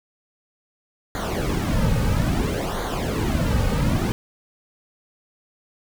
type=noise with flanger; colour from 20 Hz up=brown; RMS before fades=-22 dBFS; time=1.15-4.12 s; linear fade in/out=0 ms; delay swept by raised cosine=0.37 to 2.97 ms; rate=0.6 Hz; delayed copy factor=-0.75; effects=none